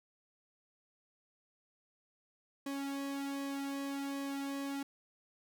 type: tone with flanger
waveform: sawtooth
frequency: 277.4 Hz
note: C#4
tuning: 1 cent sharp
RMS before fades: -39 dBFS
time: 2.66-4.83 s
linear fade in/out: 5 ms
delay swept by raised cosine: 1.4 to 2.22 ms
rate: 1.3 Hz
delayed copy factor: -0.8
effects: none